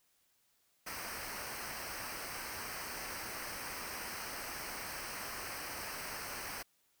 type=noise with comb filter; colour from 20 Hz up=pink; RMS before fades=-43 dBFS; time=0.86-6.63 s; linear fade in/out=10 ms; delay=0.28 ms; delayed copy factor=-0.75; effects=white hiss -74 dBFS RMS until 7 s